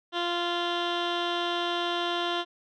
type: tone with low-pass filter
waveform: 15% pulse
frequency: 347.1 Hz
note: F4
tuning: 11 cents flat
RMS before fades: -29 dBFS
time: 0.12-2.45 s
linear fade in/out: 50 ms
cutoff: 3300 Hz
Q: 3
effects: none